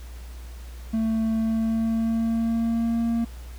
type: tone with pitch glide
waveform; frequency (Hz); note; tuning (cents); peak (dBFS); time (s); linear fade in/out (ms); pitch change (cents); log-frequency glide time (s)
triangle; 222.7 to 231.4; A3 to A#3; +21 to -13; -19; 0.93-3.25; 10; +66; 1.36-3.05
effects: added 60 Hz sine -36 dBFS peak until 3.58 s + pink hiss -50 dBFS RMS until 3.58 s